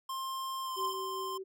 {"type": "tone with pitch glide", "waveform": "square", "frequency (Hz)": [1058, 1041], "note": ["C6", "C6"], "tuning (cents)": [19, -9], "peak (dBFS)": -36, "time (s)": [0.09, 0.94], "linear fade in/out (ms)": 5, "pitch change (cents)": -28, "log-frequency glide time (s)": [0.63, 0.73]}
{"type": "tone with tremolo", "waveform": "sine", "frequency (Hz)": 381.9, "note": "G4", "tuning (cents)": -45, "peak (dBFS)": -38, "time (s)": [0.76, 1.44], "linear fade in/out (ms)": 20, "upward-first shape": "triangle", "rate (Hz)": 5, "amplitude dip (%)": 25}
{"type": "tone", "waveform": "square", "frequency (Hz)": 1046.5, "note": "C6", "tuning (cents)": 0, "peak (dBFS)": -37, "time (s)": [0.76, 1.38], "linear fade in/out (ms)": 10}
{"effects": []}